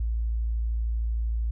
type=tone; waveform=sine; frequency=56.5 Hz; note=A1; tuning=47 cents sharp; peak=-24 dBFS; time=0-1.51 s; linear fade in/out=5 ms; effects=none